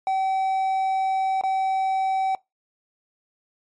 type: tone with dropouts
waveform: triangle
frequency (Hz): 766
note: G5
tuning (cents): -40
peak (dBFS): -18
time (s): 0.07-2.35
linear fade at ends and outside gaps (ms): 1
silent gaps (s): 1.412-1.436
effects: noise-tail reverb RT60 0.2 s tail -23 dB re dry + MP3 48 kbps